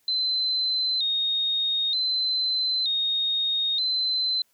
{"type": "tone with vibrato", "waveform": "sine", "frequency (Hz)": 3885, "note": "B7", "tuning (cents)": -29, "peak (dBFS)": -22, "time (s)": [0.08, 4.42], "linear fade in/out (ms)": 2, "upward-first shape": "square", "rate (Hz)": 0.54, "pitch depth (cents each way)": 77, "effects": ["white hiss -67 dBFS RMS until 4.53 s", "high-pass 60 Hz 12 dB/octave"]}